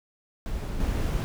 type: noise with level steps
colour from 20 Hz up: brown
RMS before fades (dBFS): -31 / -26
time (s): 0.46-1.24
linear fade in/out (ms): 0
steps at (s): 0.8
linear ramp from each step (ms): 2
effects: none